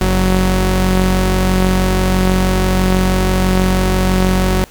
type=tone pair together; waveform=sawtooth; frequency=46.14 / 186.1 Hz; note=F#1 / F#3; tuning=-4 / +10 cents; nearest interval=2 octaves; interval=2414 cents; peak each=-10 dBFS; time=0.01-4.64 s; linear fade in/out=0 ms; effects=pink hiss -42 dBFS RMS until 4.7 s